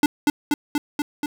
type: tone with echo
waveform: square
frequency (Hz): 293.7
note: D4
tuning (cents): 0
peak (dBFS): -13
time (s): 0.03-0.06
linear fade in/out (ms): 2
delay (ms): 240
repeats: 5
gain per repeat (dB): -2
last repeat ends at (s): 1.26
effects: none